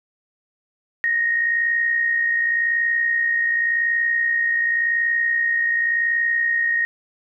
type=tone with amplitude modulation; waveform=sine; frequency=1864.7 Hz; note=A#6; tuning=in tune; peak=-15 dBFS; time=1.04-6.85 s; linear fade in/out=0 ms; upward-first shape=sine; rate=60.9 Hz; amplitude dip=45%; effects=none